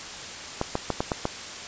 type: clicks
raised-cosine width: 1 ms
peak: -10 dBFS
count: 6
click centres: 0.614 / 0.754 / 0.903 / 1.005 / 1.118 / 1.254 s
effects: white hiss -37 dBFS RMS until 1.67 s + resampled to 16000 Hz